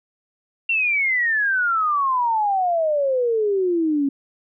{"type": "exponential sweep", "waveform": "sine", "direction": "down", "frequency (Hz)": [2752, 272], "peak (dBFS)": -17, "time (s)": [0.69, 4.09], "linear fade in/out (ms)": 5, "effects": []}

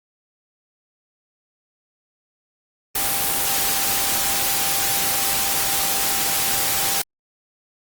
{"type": "tone in noise", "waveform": "sine", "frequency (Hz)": 789, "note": "G5", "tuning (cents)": 11, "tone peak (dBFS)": -31, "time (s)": [2.95, 7.02], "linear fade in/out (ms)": 5, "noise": "white", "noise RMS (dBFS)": -21, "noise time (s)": [2.95, 7.02], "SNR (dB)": -13, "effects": ["Opus 24 kbps"]}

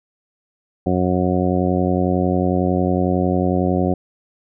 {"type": "harmonic tone", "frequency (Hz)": 91, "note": "F#2", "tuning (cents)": -28, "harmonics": [1, 2, 3, 4, 5, 6, 7, 8], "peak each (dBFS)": [-23, -20, -22, -23, -29, -25, -30, -26], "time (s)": [0.86, 3.94], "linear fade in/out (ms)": 5, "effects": []}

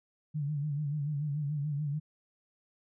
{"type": "tone with vibrato", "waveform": "sine", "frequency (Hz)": 146.83, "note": "D3", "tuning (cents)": 0, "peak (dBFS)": -30, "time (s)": [0.34, 2], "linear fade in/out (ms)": 20, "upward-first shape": "sine", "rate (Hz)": 6.9, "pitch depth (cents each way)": 77, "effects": []}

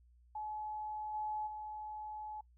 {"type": "tone with level steps", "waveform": "sine", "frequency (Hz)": 853, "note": "G#5", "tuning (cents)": 46, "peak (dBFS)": [-39, -36, -42], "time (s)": [0.35, 2.41], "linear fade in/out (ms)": 5, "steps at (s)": [1.13, 1.46], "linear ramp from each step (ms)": 20, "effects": ["noise-tail reverb RT60 0.1 s tail -23 dB re dry", "added 60 Hz sine -62 dBFS peak until 2.57 s"]}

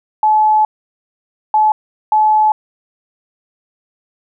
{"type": "tone bursts at uneven times", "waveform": "sine", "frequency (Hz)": 859, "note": "A5", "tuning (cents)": -42, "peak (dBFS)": -8, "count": 3, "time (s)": [[0.23, 0.65], [1.54, 1.72], [2.12, 2.52]], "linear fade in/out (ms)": 2, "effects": []}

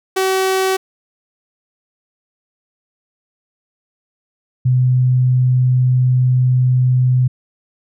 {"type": "tone pair in turn", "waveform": ["sawtooth", "sine"], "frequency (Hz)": [380, 126.81], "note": ["F#4", "B2"], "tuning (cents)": [46, 46], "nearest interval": "octave + perfect fifth", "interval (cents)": 1900, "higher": "first", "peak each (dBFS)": -10, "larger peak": "neither", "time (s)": [[0.16, 0.77], [4.65, 7.28]], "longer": "second", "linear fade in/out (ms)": 10, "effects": []}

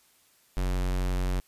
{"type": "tone", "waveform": "square", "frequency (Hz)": 45.75, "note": "F#1", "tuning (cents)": -19, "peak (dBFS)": -26, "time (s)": [0.57, 1.4], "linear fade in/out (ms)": 0, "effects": ["white hiss -63 dBFS RMS until 1.47 s", "resampled to 32000 Hz"]}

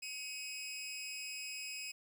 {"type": "tone with amplitude modulation", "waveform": "20% pulse", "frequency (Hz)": 2534, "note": "D#7", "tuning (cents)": 31, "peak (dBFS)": -34, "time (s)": [0.02, 1.92], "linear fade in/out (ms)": 10, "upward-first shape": "sine", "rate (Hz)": 295, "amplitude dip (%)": 70, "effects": ["11-bit"]}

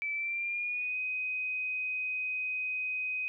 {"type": "tone with pitch glide", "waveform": "sine", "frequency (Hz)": [2315, 2510], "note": ["D7", "D#7"], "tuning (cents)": [-25, 15], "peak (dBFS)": -31, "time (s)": [0.02, 3.28], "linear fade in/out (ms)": 0, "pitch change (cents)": 140, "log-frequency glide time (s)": [0.13, 0.98], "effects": []}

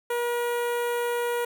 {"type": "tone with notch filter", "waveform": "sawtooth", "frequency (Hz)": 479, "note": "A#4", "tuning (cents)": 47, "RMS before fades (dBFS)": -27, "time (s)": [0.1, 1.45], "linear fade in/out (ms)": 5, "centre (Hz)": 5000, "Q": 0.76, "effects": []}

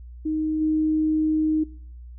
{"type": "tone with level steps", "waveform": "sine", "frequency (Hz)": 311.1, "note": "D#4", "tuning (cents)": 0, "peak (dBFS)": [-22, -19], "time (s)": [0.25, 1.64], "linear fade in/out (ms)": 10, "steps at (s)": 0.6, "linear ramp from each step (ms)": 20, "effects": ["noise-tail reverb RT60 0.6 s tail -23 dB re dry", "added 60 Hz sine -38 dBFS peak until 2.18 s"]}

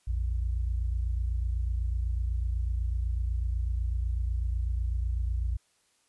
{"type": "tone pair together", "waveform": "sine", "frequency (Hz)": [58.07, 86.1], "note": ["A#1", "F2"], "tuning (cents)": [-6, -24], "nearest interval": "perfect fifth", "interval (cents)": 682, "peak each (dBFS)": [-27, -34], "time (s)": [0.07, 5.57], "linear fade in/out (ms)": 10, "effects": ["white hiss -69 dBFS RMS until 6.08 s", "resampled to 24000 Hz"]}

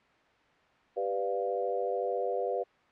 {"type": "chord", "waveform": "sine", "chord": "G dominant seventh", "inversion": "none", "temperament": "equal", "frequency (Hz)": [392, 493.9, 587.3, 698.5], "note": ["G4", "B4", "D5", "F5"], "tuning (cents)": [0, 0, 0, 0], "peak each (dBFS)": [-35, -32, -36, -35], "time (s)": [0.96, 2.64], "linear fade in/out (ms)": 20, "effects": ["white hiss -63 dBFS RMS until 2.91 s", "low-pass 2000 Hz 12 dB/octave"]}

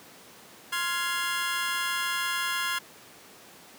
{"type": "chord", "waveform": "25% pulse", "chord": "F minor", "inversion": "second", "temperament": "just", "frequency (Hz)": [1047.7, 1396.9, 1676.3], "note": ["C6", "F6", "Ab6"], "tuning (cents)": [2, 0, 16], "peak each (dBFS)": -28, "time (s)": [0.72, 2.79], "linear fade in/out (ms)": 10, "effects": ["pink hiss -50 dBFS RMS until 3.78 s", "high-pass 200 Hz 12 dB/octave"]}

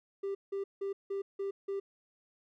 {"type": "tone bursts", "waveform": "triangle", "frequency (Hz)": 394.4, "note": "G4", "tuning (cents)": 11, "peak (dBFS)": -30, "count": 6, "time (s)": [0.23, 1.8], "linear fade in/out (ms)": 10, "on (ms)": 120, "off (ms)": 170, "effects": ["tanh soft clip ceiling -27 dBFS"]}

